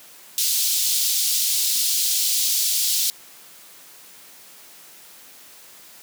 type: high-pass noise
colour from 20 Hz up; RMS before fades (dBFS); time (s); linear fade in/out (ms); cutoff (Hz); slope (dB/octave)
pink; -21; 0.38-3.1; 0; 3800; 24
effects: white hiss -46 dBFS RMS until 6.02 s + high-pass 150 Hz 12 dB/octave